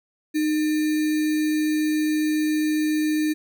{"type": "tone with sample-and-hold", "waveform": "sine", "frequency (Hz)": 307.3, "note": "D#4", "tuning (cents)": -21, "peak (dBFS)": -19, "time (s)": [0.34, 3.34], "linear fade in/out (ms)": 20, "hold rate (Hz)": 2100, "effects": []}